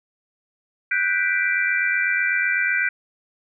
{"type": "chord", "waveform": "sine", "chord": "G major seventh", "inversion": "third", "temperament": "equal", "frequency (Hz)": [1480, 1568, 1975.5, 2349], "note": ["F#6", "G6", "B6", "D7"], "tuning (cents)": [0, 0, 0, 0], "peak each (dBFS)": -24, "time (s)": [0.91, 2.89], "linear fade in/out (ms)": 5, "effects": []}